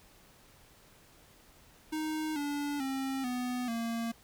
square tone with pitch steps, 311.1 / 288.6 / 267.7 / 248.4 / 230.4 Hz, D#4 / D4 / C4 / B3 / A#3, 0 / -30 / +40 / +10 / -20 cents, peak -33 dBFS, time 1.92-4.12 s, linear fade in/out 10 ms, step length 440 ms, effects pink hiss -60 dBFS RMS until 4.23 s

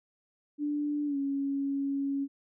sine tone with pitch glide, 293.7 to 277.4 Hz, D4 to C#4, 0 to +1 cents, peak -28 dBFS, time 0.58-2.28 s, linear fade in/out 50 ms, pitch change -99 cents, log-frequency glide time 1.06-1.17 s, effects none

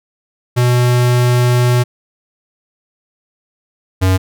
square tone pair in turn, 123 / 93.62 Hz, B2 / F#2, -7 / +21 cents, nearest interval perfect fourth, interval 472 cents, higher first, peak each -10 dBFS, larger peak neither, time 0.56-1.84 / 4.01-4.18 s, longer first, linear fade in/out 20 ms, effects none

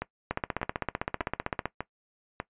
two click trains, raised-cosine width 0.5 ms, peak -13 / -16 dBFS, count 22 / 5, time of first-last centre 0.31-1.656 / 0.02-2.401 s, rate 15.6 / 1.68 Hz, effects noise-tail reverb RT60 0.1 s tail -18 dB re dry + resampled to 8000 Hz

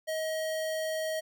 square tone, 633 Hz, D#5, 30 cents sharp, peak -31 dBFS, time 0.07-1.21 s, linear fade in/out 20 ms, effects none

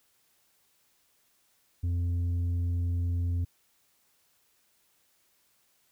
triangle tone with tanh clipping, 87 Hz, F2, 6 cents flat, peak -27 dBFS, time 1.83-3.45 s, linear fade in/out 10 ms, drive 9 dB, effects white hiss -69 dBFS RMS until 5.91 s

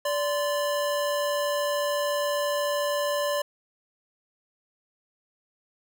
square tone pair together, 581 / 1035.2 Hz, D5 / C6, -19 / -19 cents, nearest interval minor seventh, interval 1000 cents, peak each -26 / -32 dBFS, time 0.05-3.42 s, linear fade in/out 5 ms, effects none

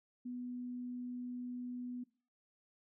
sine tone, 246.9 Hz, B3, in tune, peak -40 dBFS, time 0.25-2.04 s, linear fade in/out 10 ms, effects noise-tail reverb RT60 0.4 s tail -21 dB re dry

